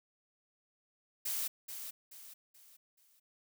blue noise with echo, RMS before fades -36 dBFS, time 1.25-1.48 s, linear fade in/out 10 ms, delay 430 ms, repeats 4, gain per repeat -8 dB, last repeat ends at 3.2 s, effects none

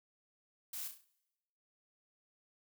blue noise with echo, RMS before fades -43 dBFS, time 0.73-0.88 s, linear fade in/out 5 ms, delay 33 ms, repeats 5, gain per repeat -6 dB, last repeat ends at 1.045 s, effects noise-tail reverb RT60 1.0 s tail -23 dB re dry

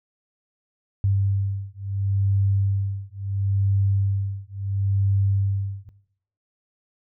sine beating tone pair, 98.2 / 98.93 Hz, G2 / G2, +4 / +16 cents, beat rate 0.73 Hz, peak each -23 dBFS, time 1.04-5.89 s, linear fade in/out 0 ms, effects noise-tail reverb RT60 0.7 s tail -17 dB re dry

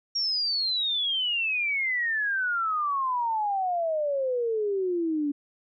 sine exponential sweep, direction down, 5620 to 282.7 Hz, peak -24 dBFS, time 0.15-5.32 s, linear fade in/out 10 ms, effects none

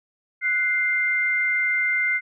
sine tone pair together, 1480 / 2093 Hz, F#6 / C7, 0 / 0 cents, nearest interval tritone, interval 600 cents, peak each -26 / -20 dBFS, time 0.41-2.21 s, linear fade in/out 50 ms, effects none

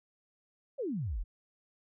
sine exponential sweep, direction down, 596 to 34.65 Hz, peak -32 dBFS, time 0.78-1.24 s, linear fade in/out 20 ms, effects none

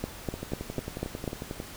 two click trains, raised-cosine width 2 ms, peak -21 / -16 dBFS, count 15 / 6, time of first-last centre 0.34-1.601 / 0.04-1.278 s, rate 11.1 / 4.04 Hz, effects pink hiss -44 dBFS RMS until 1.76 s

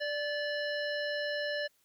harmonic tone with a mistuned harmonic, 588 Hz, D5, 2 cents sharp, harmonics 1 / 3 / 5 / 7 / 9, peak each -34 / -36 / -43 / -44 / -46 dBFS, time 0-1.68 s, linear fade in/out 20 ms, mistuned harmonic 3, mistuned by -26 cents, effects white hiss -71 dBFS RMS until 1.84 s

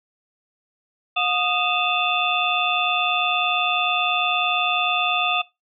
sine tone cluster, 721 / 1236 / 2584 / 2733 / 3515 Hz, F#5 / D#6 / E7 / F7 / A7, -45 / -12 / -35 / -38 / -2 cents, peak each -25 dBFS, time 1.16-5.42 s, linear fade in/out 10 ms, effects noise-tail reverb RT60 0.2 s tail -20 dB re dry

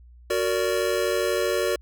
square chord, Gb augmented, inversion none, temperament just, 370 / 462.5 / 578.1 Hz, Gb4 / Bb4 / D5, 0 / -14 / -27 cents, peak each -27 dBFS, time 0.3-1.76 s, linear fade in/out 5 ms, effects added 60 Hz sine -46 dBFS peak until 1.81 s

